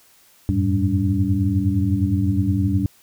sine tone cluster, 88.8 / 97.2 / 108.2 / 195.3 / 287.6 Hz, F2 / G2 / A2 / G3 / D4, +29 / -14 / -29 / -6 / -36 cents, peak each -23 dBFS, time 0.49-2.86 s, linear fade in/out 0 ms, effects white hiss -54 dBFS RMS until 3.02 s

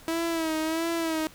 sawtooth tone with vibrato, 324.3 Hz, E4, 28 cents flat, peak -22 dBFS, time 0.08-1.27 s, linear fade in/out 0 ms, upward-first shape sine, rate 1.5 Hz, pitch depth 57 cents each way, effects pink hiss -51 dBFS RMS until 1.34 s

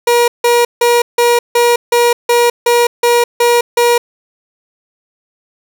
30% pulse tone bursts, 477.6 Hz, A#4, 42 cents sharp, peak -5 dBFS, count 11, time 0.07-3.98 s, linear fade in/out 5 ms, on 210 ms, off 160 ms, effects none

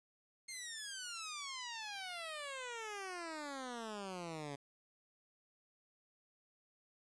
10% pulse exponential sweep, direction down, 2146 to 138.59 Hz, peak -35 dBFS, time 0.48-4.56 s, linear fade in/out 10 ms, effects resampled to 22050 Hz + 11-bit

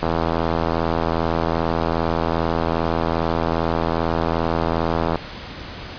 click train, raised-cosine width 1 ms, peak -6 dBFS, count 424, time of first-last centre 0.03-5.157 s, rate 82.5 Hz, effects pink hiss -34 dBFS RMS until 5.98 s + resampled to 11025 Hz

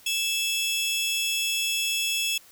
sawtooth tone pair together, 2637 / 3356 Hz, E7 / G#7, 0 / +17 cents, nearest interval major third, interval 417 cents, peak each -24 dBFS, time 0.06-2.38 s, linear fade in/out 5 ms, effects white hiss -53 dBFS RMS until 2.51 s

